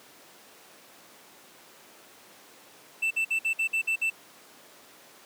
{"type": "tone bursts", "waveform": "triangle", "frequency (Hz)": 2663, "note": "E7", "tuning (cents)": 17, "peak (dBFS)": -22, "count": 8, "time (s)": [3.02, 4.102], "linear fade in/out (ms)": 10, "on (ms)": 88, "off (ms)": 54, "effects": ["pink hiss -52 dBFS RMS until 5.25 s", "high-pass 300 Hz 12 dB/octave"]}